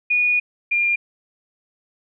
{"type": "tone pair in turn", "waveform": "sine", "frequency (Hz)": [2455, 2403], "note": ["D#7", "D7"], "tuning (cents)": [-24, 39], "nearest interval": "unison", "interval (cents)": 37, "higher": "first", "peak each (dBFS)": [-15, -16], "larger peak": "first", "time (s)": [[0.1, 0.4], [0.71, 0.96]], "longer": "first", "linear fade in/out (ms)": 10, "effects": []}